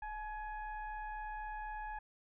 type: tone with frequency modulation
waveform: sine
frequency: 854 Hz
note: G#5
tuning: 48 cents sharp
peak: -40 dBFS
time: 0.02-1.99 s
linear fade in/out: 5 ms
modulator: 822 Hz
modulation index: 0.86
effects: none